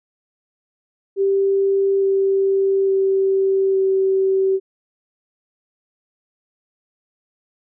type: tone with pitch steps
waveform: sine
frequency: 392 / 389.3 / 386.6 / 383.9 Hz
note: G4 / G4 / G4 / G4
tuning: 0 / -12 / -24 / -36 cents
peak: -14 dBFS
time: 1.16-4.6 s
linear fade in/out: 50 ms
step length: 860 ms
effects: none